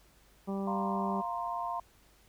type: harmonic tone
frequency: 196 Hz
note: G3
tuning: in tune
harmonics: 1 / 2 / 3 / 4 / 5 / 6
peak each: -33 / -39 / -43 / -45 / -47 / -49 dBFS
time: 0.47-1.22 s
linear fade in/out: 20 ms
type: chord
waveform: sine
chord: F suspended fourth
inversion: none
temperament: just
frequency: 698.5 / 931.3 / 1047.7 Hz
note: F5 / Bb5 / C6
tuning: 0 / -2 / +2 cents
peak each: -37 dBFS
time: 0.67-1.8 s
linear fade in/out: 5 ms
effects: added 50 Hz sine -64 dBFS peak until 2.28 s + pink hiss -64 dBFS RMS until 2.28 s